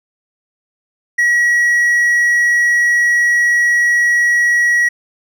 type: tone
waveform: triangle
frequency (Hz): 1917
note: A#6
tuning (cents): +48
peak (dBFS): -8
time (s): 1.18-4.89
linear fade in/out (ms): 10
effects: none